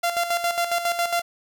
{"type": "tone with tremolo", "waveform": "sawtooth", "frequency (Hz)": 690, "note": "F5", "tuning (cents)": -21, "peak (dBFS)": -16, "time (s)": [0.03, 1.22], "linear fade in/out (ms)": 10, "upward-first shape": "square", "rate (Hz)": 7.3, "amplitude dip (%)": 60, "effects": []}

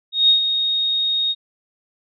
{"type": "tone with ADSR envelope", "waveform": "sine", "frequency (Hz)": 3729, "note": "A#7", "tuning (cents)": 0, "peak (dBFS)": -9, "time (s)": [0.12, 1.35], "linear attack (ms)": 170, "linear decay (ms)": 110, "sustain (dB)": -8, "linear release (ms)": 42, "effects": []}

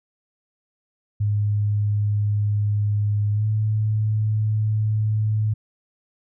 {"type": "tone with pitch glide", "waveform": "sine", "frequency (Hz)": [103.83, 107.62], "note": ["G#2", "A2"], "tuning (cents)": [0, -38], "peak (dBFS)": -18, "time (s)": [1.2, 5.54], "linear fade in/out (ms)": 10, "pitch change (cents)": 62, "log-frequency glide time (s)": [3.33, 3.45], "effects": []}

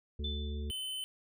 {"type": "harmonic tone", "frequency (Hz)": 73.42, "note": "D2", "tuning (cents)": 0, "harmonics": [1, 3, 5, 6], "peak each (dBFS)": [-35, -45, -49, -51], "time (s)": [0.19, 0.71], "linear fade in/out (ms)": 5}
{"type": "tone with exponential decay", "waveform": "sine", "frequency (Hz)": 3520, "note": "A7", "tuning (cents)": 0, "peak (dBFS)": -35, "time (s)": [0.24, 0.93], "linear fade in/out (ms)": 5, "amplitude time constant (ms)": 150}
{"type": "tone", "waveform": "square", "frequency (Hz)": 3044, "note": "F#7", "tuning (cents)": 48, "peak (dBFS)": -37, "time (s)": [0.7, 1.04], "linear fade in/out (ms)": 0}
{"effects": []}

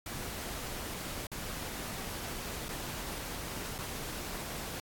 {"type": "noise with dropouts", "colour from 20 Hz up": "pink", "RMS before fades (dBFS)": -40, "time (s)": [0.06, 4.8], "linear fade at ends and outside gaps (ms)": 2, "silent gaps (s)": [[1.269, 1.316], [2.684, 2.689], [3.782, 3.786]], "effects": ["AAC 64 kbps"]}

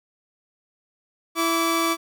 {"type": "tone pair together", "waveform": "sawtooth", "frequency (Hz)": [331.5, 1153.7], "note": ["E4", "D6"], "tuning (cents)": [10, -31], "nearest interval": "octave + minor seventh", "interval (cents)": 2159, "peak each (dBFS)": -19, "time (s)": [1.35, 1.97], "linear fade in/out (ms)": 50, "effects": []}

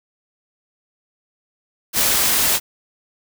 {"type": "noise", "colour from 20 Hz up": "white", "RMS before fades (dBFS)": -17, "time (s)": [1.93, 2.6], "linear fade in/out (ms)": 50, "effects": []}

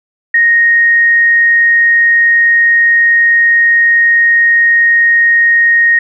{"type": "tone", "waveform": "sine", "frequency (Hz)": 1864.7, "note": "A#6", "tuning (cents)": 0, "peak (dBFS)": -5, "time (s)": [0.34, 5.99], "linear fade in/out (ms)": 5, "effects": []}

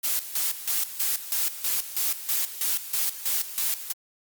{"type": "noise with tremolo", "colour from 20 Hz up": "blue", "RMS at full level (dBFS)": -25, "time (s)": [0.03, 3.93], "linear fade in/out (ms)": 20, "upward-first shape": "square", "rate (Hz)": 3.1, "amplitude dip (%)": 75, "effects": ["Opus 48 kbps"]}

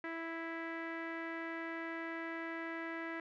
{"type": "tone with low-pass filter", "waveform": "sawtooth", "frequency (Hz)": 329.6, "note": "E4", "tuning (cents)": 0, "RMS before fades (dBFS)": -42, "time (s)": [0.04, 3.2], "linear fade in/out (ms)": 2, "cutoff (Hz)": 1900, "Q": 4.6, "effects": []}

